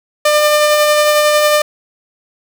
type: tone with tremolo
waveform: sawtooth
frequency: 599 Hz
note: D5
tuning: 34 cents sharp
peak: -4 dBFS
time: 0.25-1.62 s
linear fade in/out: 5 ms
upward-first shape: sine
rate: 11 Hz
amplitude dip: 25%
effects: none